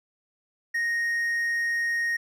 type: tone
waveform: triangle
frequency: 1864.7 Hz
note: A#6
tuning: in tune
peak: -22 dBFS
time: 0.74-2.17 s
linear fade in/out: 10 ms
effects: none